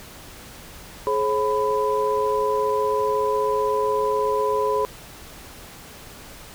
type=tone cluster; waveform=sine; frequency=422.8 / 539 / 998 Hz; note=G#4 / C#5 / B5; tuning=+31 / -49 / +18 cents; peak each=-22 / -26 / -23 dBFS; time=1.07-4.85 s; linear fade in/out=0 ms; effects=pink hiss -42 dBFS RMS until 6.54 s